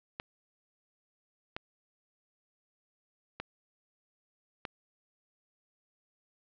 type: clicks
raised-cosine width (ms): 0.3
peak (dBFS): -20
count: 4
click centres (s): 0.199 / 1.565 / 3.4 / 4.652
effects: low-pass 4000 Hz 12 dB/octave